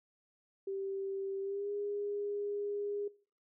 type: tone with pitch glide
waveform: sine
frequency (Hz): 390.1 to 408.8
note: G4 to G#4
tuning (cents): -8 to -27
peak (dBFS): -35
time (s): 0.67-3.08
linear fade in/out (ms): 5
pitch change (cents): +81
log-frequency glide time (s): 1.41-1.71
effects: noise-tail reverb RT60 0.4 s tail -20 dB re dry